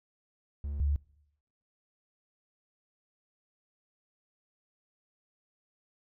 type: tone pair in turn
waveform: triangle / sine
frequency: 71.8 / 71.8 Hz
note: D2 / D2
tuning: -39 / -39 cents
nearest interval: unison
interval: 0 cents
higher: neither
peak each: -31 / -25 dBFS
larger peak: second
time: 0.64-0.8 / 0.8-0.96 s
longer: neither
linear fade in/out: 0 ms
effects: noise-tail reverb RT60 0.8 s tail -23 dB re dry